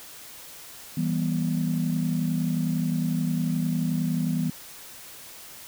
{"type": "chord", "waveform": "sine", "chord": "E minor", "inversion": "none", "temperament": "equal with one note detuned", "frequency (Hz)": [164.81, 196, 244.2], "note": ["E3", "G3", "B3"], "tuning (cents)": [0, 0, -19], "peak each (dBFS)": [-25, -29, -27], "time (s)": [0.97, 4.5], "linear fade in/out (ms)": 5, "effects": ["tanh soft clip ceiling -15 dBFS", "white hiss -44 dBFS RMS until 5.67 s"]}